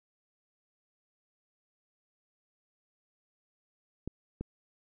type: clicks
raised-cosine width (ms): 3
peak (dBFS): -23 / -23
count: 2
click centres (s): 4.076 / 4.41
effects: none